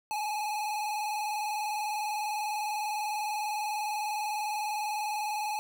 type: tone with vibrato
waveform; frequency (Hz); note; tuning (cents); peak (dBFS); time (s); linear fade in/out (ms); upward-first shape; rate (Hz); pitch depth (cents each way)
square; 843; G#5; +26; -31; 0.11-5.59; 0; square; 20; 43
effects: none